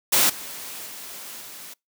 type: noise with level steps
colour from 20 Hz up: white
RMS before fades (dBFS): -18 / -36 / -38 / -40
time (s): 0.12-1.74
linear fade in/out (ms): 10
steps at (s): 0.29 / 0.86 / 1.4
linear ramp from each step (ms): 10
effects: noise-tail reverb RT60 0.2 s tail -26 dB re dry + high-pass 150 Hz 12 dB/octave